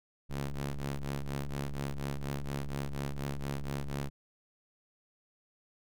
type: ring-modulated tone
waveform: sawtooth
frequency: 69.4 Hz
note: C#2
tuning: 3 cents sharp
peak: -27 dBFS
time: 0.29-4.1 s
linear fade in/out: 20 ms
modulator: 71.5 Hz
effects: none